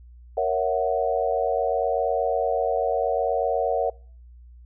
sine chord, F# dominant seventh, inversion first, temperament equal, 466.2 / 554.4 / 659.3 / 740 Hz, A#4 / C#5 / E5 / F#5, 0 / 0 / 0 / 0 cents, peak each -26 dBFS, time 0.37-3.9 s, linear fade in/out 5 ms, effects noise-tail reverb RT60 0.5 s tail -26 dB re dry + added 60 Hz sine -44 dBFS peak until 4.65 s

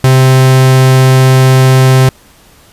45% pulse tone, 130.81 Hz, C3, in tune, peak -3 dBFS, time 0.04-2.09 s, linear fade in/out 2 ms, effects pink hiss -42 dBFS RMS until 2.72 s + resampled to 32000 Hz

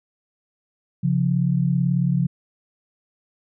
sine tone pair together, 136.4 / 174.7 Hz, C#3 / F3, -28 / +1 cents, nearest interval major third, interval 429 cents, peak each -20 dBFS, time 1.03-2.27 s, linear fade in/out 10 ms, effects none

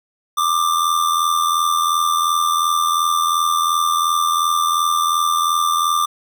square tone with amplitude modulation, 1187 Hz, D6, 18 cents sharp, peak -13 dBFS, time 0.37-6.06 s, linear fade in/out 10 ms, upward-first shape sine, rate 82.8 Hz, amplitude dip 60%, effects none

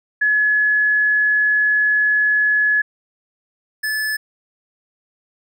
sine / square tone pair in turn, 1700 / 1730.7 Hz, G#6 / A6, +40 / -29 cents, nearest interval unison, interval 31 cents, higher second, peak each -13 / -20 dBFS, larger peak first, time 0.21-2.82 / 3.83-4.17 s, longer first, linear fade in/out 10 ms, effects none

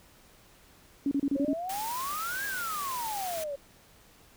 sine tone bursts, 280 Hz, C#4, 18 cents sharp, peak -24 dBFS, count 6, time 1.06-1.533 s, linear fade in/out 2 ms, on 53 ms, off 31 ms
sine exponential two-way sweep, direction up then down, 530 to 1661.2 to 548 Hz, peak -32 dBFS, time 1.35-3.56 s, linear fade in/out 10 ms, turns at 2.45 s
white noise, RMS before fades -39 dBFS, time 1.69-3.44 s, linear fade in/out 5 ms
effects pink hiss -58 dBFS RMS until 4.36 s

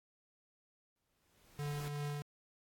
pink noise with exponential growth, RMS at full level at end -48 dBFS, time 0.96-1.88 s, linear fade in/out 1 ms, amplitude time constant 200 ms
square tone with tremolo, 145.8 Hz, D3, 12 cents flat, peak -37 dBFS, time 1.59-2.22 s, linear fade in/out 0 ms, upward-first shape triangle, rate 2.7 Hz, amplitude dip 40%
effects AAC 64 kbps

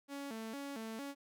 sawtooth tone with vibrato, 250 Hz, B3, 21 cents sharp, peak -38 dBFS, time 0.08-1.15 s, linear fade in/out 50 ms, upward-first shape square, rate 2.2 Hz, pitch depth 200 cents each way, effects none

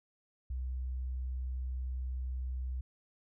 sine tone, 63.6 Hz, C2, 48 cents flat, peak -34 dBFS, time 0.5-2.81 s, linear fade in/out 5 ms, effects none

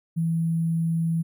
sine tone with sample-and-hold, 164.81 Hz, E3, in tune, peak -21 dBFS, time 0.16-1.23 s, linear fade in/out 20 ms, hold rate 11025 Hz, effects none

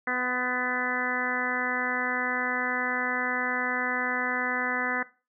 harmonic tone with a mistuned harmonic, 249.9 Hz, B3, 21 cents sharp, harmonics 1 / 2 / 3 / 4 / 5 / 6 / 7 / 8, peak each -36 / -36 / -36 / -37 / -35 / -32 / -31 / -32 dBFS, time 0.07-5.03 s, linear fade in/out 5 ms, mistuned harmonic 4, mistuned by +19 cents, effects noise-tail reverb RT60 0.3 s tail -18 dB re dry

